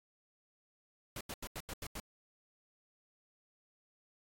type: noise bursts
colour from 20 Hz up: pink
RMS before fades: -43 dBFS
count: 7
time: 1.16-2 s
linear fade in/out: 2 ms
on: 48 ms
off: 84 ms
effects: AAC 64 kbps